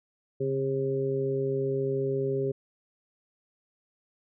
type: harmonic tone with a mistuned harmonic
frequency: 134.6 Hz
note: C3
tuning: 49 cents sharp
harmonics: 1 / 2 / 3 / 4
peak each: -32 / -37 / -27 / -37 dBFS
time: 0.4-2.52 s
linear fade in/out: 10 ms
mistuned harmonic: 1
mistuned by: +35 cents
effects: none

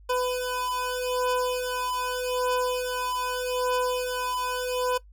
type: beating tone pair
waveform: 25% pulse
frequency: 500 / 500.82 Hz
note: B4 / B4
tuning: +21 / +24 cents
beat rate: 0.82 Hz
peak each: -25 dBFS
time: 0.09-4.98 s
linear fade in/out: 10 ms
effects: noise-tail reverb RT60 0.1 s tail -19 dB re dry + added 50 Hz sine -48 dBFS peak until 5.12 s

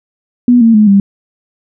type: tone with pitch steps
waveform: sine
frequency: 244.2 / 227.8 / 212.6 / 198.35 Hz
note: B3 / A#3 / G#3 / G3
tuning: -19 / -40 / +41 / +21 cents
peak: -3 dBFS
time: 0.48-1 s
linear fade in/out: 2 ms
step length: 130 ms
effects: none

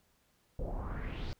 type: noise with low-pass filter sweep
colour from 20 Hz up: brown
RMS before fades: -38 dBFS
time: 0.59-1.33 s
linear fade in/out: 0 ms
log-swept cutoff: 480 to 5000 Hz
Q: 3.5
effects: pink hiss -72 dBFS RMS until 1.39 s

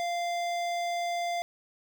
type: tone with notch filter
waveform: square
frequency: 694 Hz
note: F5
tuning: 11 cents flat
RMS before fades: -31 dBFS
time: 0-1.42 s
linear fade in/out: 0 ms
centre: 12000 Hz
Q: 0.67
effects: none

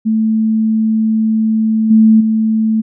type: tone with level steps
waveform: sine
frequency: 220 Hz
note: A3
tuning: in tune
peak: -10 / -4 / -10 dBFS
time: 0.05-2.82 s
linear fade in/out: 20 ms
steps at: 1.9 / 2.2 s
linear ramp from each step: 10 ms
effects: none

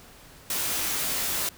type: noise with comb filter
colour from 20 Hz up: white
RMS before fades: -28 dBFS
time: 0.5-1.49 s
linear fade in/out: 2 ms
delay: 17 ms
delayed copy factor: -0.7
effects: pink hiss -50 dBFS RMS until 1.57 s

